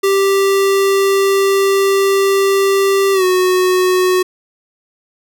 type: tone with pitch glide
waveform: square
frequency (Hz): 392 to 367.9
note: G4 to F#4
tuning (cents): 0 to -10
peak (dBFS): -11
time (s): 0.03-4.23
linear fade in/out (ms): 10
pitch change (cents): -110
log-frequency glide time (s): 3.13-3.24
effects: none